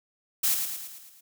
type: noise with echo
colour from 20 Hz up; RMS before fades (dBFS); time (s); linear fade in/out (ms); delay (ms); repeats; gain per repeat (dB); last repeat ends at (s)
blue; -24; 0.43-0.55; 10; 110; 6; -5; 1.21
effects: none